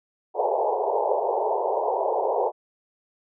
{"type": "band-pass noise", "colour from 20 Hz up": "pink", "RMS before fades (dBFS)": -24, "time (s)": [0.34, 2.52], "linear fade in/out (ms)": 50, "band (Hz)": [390, 960], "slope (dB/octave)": 96, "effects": []}